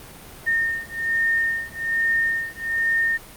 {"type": "beating tone pair", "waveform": "sine", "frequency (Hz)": [1827, 1828.2], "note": ["A#6", "A#6"], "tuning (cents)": [-35, -34], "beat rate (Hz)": 1.2, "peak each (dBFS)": [-23, -23], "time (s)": [0.46, 3.18], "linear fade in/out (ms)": 20, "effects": ["pink hiss -42 dBFS RMS until 3.36 s", "Opus 32 kbps"]}